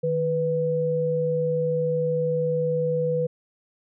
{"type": "tone pair together", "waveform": "sine", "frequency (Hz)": [155.56, 493.9], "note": ["D#3", "B4"], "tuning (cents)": [0, 0], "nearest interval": "octave + minor sixth", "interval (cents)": 2000, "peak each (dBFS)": [-27, -22], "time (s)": [0.03, 3.27], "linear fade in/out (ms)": 10, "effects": []}